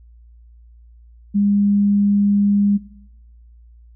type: tone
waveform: sine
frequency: 202.8 Hz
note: G#3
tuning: 41 cents flat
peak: -13 dBFS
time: 1.34-2.78 s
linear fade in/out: 20 ms
effects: noise-tail reverb RT60 1.0 s tail -21 dB re dry + added 58 Hz sine -43 dBFS peak until 3.95 s